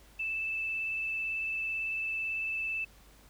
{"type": "tone with vibrato", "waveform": "sine", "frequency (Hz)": 2637, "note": "E7", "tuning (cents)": 0, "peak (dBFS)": -31, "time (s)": [0.19, 2.85], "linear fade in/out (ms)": 10, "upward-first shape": "triangle", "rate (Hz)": 18, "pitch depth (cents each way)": 12, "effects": ["added 50 Hz sine -58 dBFS peak until 3.29 s", "pink hiss -60 dBFS RMS until 3.29 s"]}